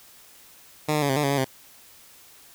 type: tone with pitch steps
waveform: 10% pulse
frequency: 152.2 / 150.5 / 142 / 133.3 / 148.5 / 139 / 141 / 131.9 Hz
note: D#3 / D3 / C#3 / C3 / D3 / C#3 / C#3 / C3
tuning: -38 / +43 / +42 / +33 / +20 / +5 / +30 / +14 cents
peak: -13 dBFS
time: 0.88-1.448 s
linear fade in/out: 10 ms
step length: 71 ms
effects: white hiss -51 dBFS RMS until 2.54 s